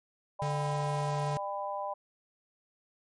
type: harmonic tone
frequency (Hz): 199.4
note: G3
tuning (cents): +30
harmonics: 3 / 4 / 5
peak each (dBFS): -37 / -37 / -37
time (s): 0.39-1.94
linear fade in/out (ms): 10
type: tone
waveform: square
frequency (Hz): 145.4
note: D3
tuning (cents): -17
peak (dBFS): -32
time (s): 0.42-1.37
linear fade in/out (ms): 0
effects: MP3 48 kbps